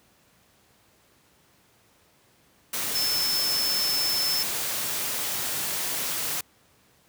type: tone in noise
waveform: sine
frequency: 5274 Hz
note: E8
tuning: in tune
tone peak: -24 dBFS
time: 2.95-4.43 s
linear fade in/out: 5 ms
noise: white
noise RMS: -29 dBFS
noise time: 2.73-6.41 s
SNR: +2 dB
effects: pink hiss -61 dBFS RMS until 7.08 s + high-pass 80 Hz 12 dB/octave